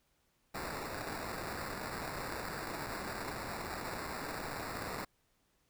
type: noise with sample-and-hold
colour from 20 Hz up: white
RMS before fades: -41 dBFS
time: 0.54-5.05 s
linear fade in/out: 10 ms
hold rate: 3150 Hz
effects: pink hiss -75 dBFS RMS until 5.69 s